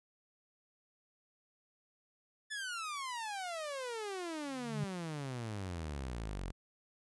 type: exponential sweep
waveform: sawtooth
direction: down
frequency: 1760 to 42.12 Hz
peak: -35 dBFS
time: 2.5-6.52 s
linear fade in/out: 20 ms
type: tone with exponential growth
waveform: sine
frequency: 147.5 Hz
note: D3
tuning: 8 cents sharp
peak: -31 dBFS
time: 4.44-4.84 s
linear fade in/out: 2 ms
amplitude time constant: 86 ms
effects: resampled to 24000 Hz